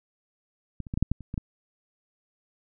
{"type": "clicks", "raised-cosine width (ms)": 5, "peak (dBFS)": [-21, -28, -18, -14, -8, -12, -29, -21, -16], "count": 9, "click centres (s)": [0.803, 0.868, 0.939, 0.975, 1.026, 1.116, 1.207, 1.341, 1.378], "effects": []}